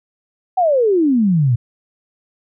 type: exponential sweep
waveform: sine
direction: down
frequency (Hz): 772 to 112.9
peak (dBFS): -11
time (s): 0.57-1.56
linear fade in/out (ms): 10
effects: none